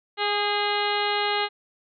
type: harmonic tone with a mistuned harmonic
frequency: 412.9 Hz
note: G#4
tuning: 10 cents flat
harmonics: 1 / 2 / 3 / 4 / 5 / 6 / 7 / 8 / 9 / 10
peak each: -29 / -27 / -31 / -33 / -31 / -37 / -32 / -35 / -35 / -34 dBFS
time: 0.17-1.49 s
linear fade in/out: 50 ms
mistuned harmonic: 4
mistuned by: -30 cents
effects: none